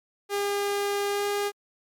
sawtooth tone with pitch glide, 404.3 to 407.3 Hz, G#4 to G#4, -46 to -34 cents, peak -21 dBFS, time 0.29-1.52 s, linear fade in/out 50 ms, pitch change +12 cents, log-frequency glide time 1.09-1.25 s, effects MP3 96 kbps

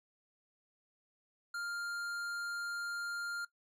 triangle tone with tanh clipping, 1400 Hz, F6, 4 cents sharp, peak -39 dBFS, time 1.54-3.45 s, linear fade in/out 5 ms, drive 18 dB, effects noise-tail reverb RT60 0.1 s tail -18 dB re dry

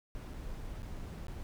brown noise with dropouts, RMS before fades -42 dBFS, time 0.15-1.43 s, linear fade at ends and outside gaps 0 ms, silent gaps 0.335-0.341 / 0.821-0.831 / 0.993-0.997 / 1.268-1.283 s, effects none

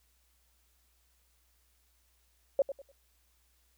sine tone with echo, 551 Hz, C#5, 11 cents flat, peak -21 dBFS, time 2.59-2.62 s, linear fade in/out 2 ms, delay 99 ms, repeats 3, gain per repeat -12 dB, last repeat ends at 2.917 s, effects added 60 Hz sine -70 dBFS peak until 3.77 s + white hiss -72 dBFS RMS until 3.77 s

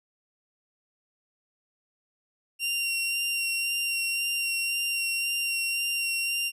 sawtooth tone with vibrato, 2761 Hz, F7, 20 cents flat, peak -23 dBFS, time 2.59-6.52 s, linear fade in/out 50 ms, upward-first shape sine, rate 1.9 Hz, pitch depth 14 cents each way, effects resampled to 32000 Hz

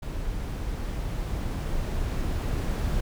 brown noise with level ramp, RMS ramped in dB -32 to -26 dBFS, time 0.02-3.01 s, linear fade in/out 10 ms, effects none

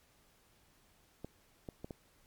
clicks, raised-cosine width 2 ms, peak -29 dBFS, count 4, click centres 1.246 / 1.688 / 1.845 / 1.908 s, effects pink hiss -68 dBFS RMS until 2.26 s + MP3 96 kbps

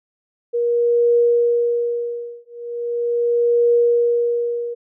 sine tone with tremolo, 474.9 Hz, A#4, 32 cents sharp, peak -11 dBFS, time 0.53-4.75 s, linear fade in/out 20 ms, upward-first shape triangle, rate 0.39 Hz, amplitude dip 100%, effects none

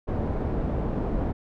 pink low-pass noise, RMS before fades -27 dBFS, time 0.07-1.33 s, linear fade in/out 20 ms, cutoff 600 Hz, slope 12 dB/octave, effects none

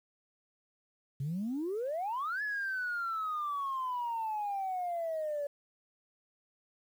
sine exponential two-way sweep, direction up then down, 130.81 to 1723 to 568 Hz, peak -31 dBFS, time 1.2-5.47 s, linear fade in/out 5 ms, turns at 2.42 s, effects tanh soft clip ceiling -29 dBFS + 10-bit

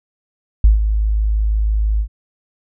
sine tone with ADSR envelope, 53 Hz, G#1, 36 cents sharp, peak -4 dBFS, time 0.64-2.08 s, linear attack 3 ms, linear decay 140 ms, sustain -9 dB, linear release 81 ms, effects none

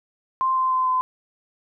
sine tone with pitch steps, 1046.5 / 1038.7 / 1030.9 / 1023.2 Hz, C6 / C6 / C6 / C6, 0 / -13 / -26 / -39 cents, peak -18 dBFS, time 0.41-1.01 s, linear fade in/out 0 ms, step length 150 ms, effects none

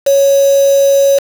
sine tone with quantisation, 554 Hz, C#5, 1 cent flat, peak -6 dBFS, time 0.06-1.19 s, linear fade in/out 10 ms, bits 3, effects none

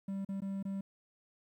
triangle tone with dropouts, 195.4 Hz, G3, 5 cents flat, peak -33 dBFS, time 0.08-0.81 s, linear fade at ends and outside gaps 5 ms, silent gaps 0.249-0.288 / 0.405-0.419 / 0.628-0.651 s, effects 12-bit

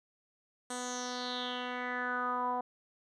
10% pulse tone with low-pass filter sweep, 248.2 Hz, B3, 9 cents sharp, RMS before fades -36 dBFS, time 0.7-2.61 s, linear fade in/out 5 ms, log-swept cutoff 8400 to 850 Hz, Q 5.2, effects none

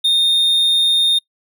triangle tone, 3664 Hz, A#7, 31 cents flat, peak -10 dBFS, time 0.04-1.19 s, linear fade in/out 10 ms, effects noise-tail reverb RT60 0.1 s tail -22 dB re dry

